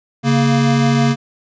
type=tone pair together; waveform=square; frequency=138.6 / 233.1 Hz; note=C#3 / A#3; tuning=0 / 0 cents; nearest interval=major sixth; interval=900 cents; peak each=-15 dBFS; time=0.23-1.16 s; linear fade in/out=50 ms; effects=resampled to 16000 Hz